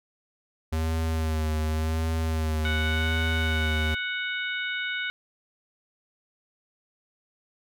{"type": "tone with vibrato", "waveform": "square", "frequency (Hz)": 79.3, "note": "D#2", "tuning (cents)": 33, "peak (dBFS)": -25, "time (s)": [0.72, 3.95], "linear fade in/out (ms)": 10, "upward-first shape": "sine", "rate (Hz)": 0.89, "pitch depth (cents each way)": 33}
{"type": "harmonic tone", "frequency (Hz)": 740, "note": "F#5", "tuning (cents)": 0, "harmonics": [2, 3, 4, 5], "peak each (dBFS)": [-30, -33, -37, -37], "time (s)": [2.65, 5.1], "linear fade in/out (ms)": 0}
{"effects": []}